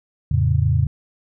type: chord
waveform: sine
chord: F augmented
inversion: none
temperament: equal with one note detuned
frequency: 85.12 / 110 / 138.59 Hz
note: F2 / A2 / C#3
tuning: -44 / 0 / 0 cents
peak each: -19 dBFS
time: 0.31-0.87 s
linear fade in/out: 5 ms
effects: none